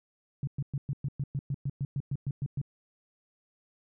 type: tone bursts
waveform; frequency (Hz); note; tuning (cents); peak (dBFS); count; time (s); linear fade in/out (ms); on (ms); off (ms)
sine; 138.4; C#3; -2; -28; 15; 0.43-2.615; 2; 43; 110
effects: none